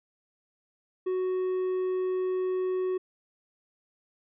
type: tone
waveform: triangle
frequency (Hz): 370.4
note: F#4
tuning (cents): +2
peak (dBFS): -24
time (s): 1.06-2.98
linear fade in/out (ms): 10
effects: resampled to 8000 Hz